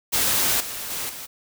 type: noise with level steps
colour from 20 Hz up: white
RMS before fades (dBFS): -21 / -32 / -29 / -36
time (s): 0.12-1.27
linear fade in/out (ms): 20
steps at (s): 0.6 / 0.9 / 1.09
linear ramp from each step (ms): 5
effects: none